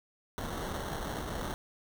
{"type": "noise with sample-and-hold", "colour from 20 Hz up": "pink", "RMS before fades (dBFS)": -37, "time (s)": [0.38, 1.54], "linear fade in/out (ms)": 0, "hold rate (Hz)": 2450, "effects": []}